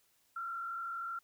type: tone with frequency modulation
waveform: sine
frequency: 1365 Hz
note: F6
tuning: 40 cents flat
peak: -37 dBFS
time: 0.36-1.19 s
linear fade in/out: 5 ms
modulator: 42.8 Hz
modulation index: 0.79
effects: white hiss -72 dBFS RMS until 1.23 s